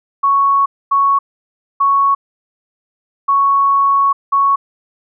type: tone bursts at uneven times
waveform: sine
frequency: 1110 Hz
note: C#6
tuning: 2 cents sharp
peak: -9 dBFS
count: 5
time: 0.23-0.66 / 0.91-1.19 / 1.8-2.15 / 3.28-4.13 / 4.32-4.56 s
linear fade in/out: 10 ms
effects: none